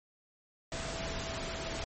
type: tone in noise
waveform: sine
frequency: 659.3 Hz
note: E5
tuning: in tune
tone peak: -43 dBFS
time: 0.72-1.84 s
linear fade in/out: 0 ms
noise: pink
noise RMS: -38 dBFS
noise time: 0.72-1.84 s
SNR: -8 dB
effects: MP3 32 kbps